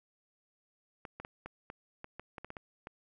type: clicks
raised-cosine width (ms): 0.5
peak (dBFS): -28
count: 12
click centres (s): 1.052 / 1.2 / 1.249 / 1.46 / 1.701 / 2.044 / 2.196 / 2.382 / 2.446 / 2.504 / 2.568 / 2.871
effects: none